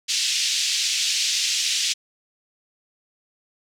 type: band-pass noise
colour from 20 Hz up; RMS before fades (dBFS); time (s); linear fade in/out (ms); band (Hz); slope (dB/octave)
white; -23; 0.08-1.94; 20; 2600 to 6400; 24
effects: none